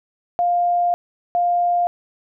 sine tone bursts at uneven times, 702 Hz, F5, 9 cents sharp, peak -15 dBFS, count 2, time 0.39-0.94 / 1.35-1.87 s, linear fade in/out 0 ms, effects none

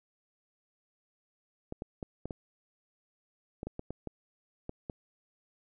clicks, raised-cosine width 2 ms, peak -24 dBFS, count 12, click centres 1.724 / 1.821 / 2.028 / 2.256 / 2.308 / 3.631 / 3.67 / 3.794 / 3.906 / 4.073 / 4.694 / 4.898 s, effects none

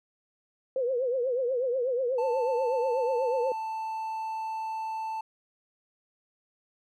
sine tone with vibrato, 504 Hz, B4, 35 cents sharp, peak -25 dBFS, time 0.76-3.52 s, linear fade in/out 2 ms, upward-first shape triangle, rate 8.2 Hz, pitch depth 140 cents each way
triangle tone, 884 Hz, A5, 8 cents sharp, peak -29 dBFS, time 2.18-5.21 s, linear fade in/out 5 ms
effects none

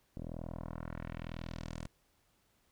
10% pulse tone with low-pass filter sweep, 41 Hz, E1, 9 cents flat, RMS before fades -43 dBFS, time 0.17-1.87 s, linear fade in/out 0 ms, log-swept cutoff 430 to 8800 Hz, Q 1.5, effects pink hiss -73 dBFS RMS until 2.71 s

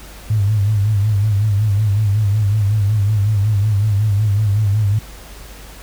sine tone with vibrato, 103.83 Hz, G#2, in tune, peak -12 dBFS, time 0.3-4.99 s, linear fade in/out 5 ms, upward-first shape sine, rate 5.4 Hz, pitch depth 91 cents each way, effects added 50 Hz sine -36 dBFS peak until 5.82 s + pink hiss -39 dBFS RMS until 5.82 s

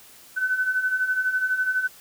sine beating tone pair, 1503 / 1515 Hz, F#6 / F#6, +27 / +40 cents, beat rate 12 Hz, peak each -28 / -22 dBFS, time 0.36-1.88 s, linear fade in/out 20 ms, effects white hiss -49 dBFS RMS until 2 s

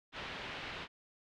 white low-pass noise, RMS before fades -44 dBFS, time 0.12-0.88 s, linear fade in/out 50 ms, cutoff 3300 Hz, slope 24 dB/octave, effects none

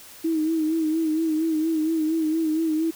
sine tone with vibrato, 318 Hz, D#4, 38 cents sharp, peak -20 dBFS, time 0.24-2.91 s, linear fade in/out 10 ms, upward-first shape sine, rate 4.3 Hz, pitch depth 55 cents each way, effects white hiss -45 dBFS RMS until 2.95 s

